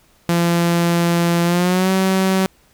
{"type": "tone with pitch glide", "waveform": "sawtooth", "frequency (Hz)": [171, 189.74], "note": ["F3", "F#3"], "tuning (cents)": [-36, 44], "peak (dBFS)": -10, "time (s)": [0.29, 2.46], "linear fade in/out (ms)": 0, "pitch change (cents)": 180, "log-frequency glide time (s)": [1.44, 1.91], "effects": ["pink hiss -55 dBFS RMS until 2.73 s"]}